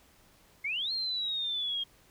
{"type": "exponential two-way sweep", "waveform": "sine", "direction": "up then down", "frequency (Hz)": [2107, 4253, 3223], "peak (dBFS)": -30, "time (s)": [0.64, 1.84], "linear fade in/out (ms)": 10, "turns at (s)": 0.92, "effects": ["pink hiss -62 dBFS RMS until 2.1 s"]}